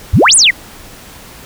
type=exponential two-way sweep; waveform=sine; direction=up then down; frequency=65.41 to 10510 to 1792 Hz; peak=-4 dBFS; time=0.13-0.51 s; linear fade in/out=10 ms; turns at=0.35 s; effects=pink hiss -35 dBFS RMS until 1.45 s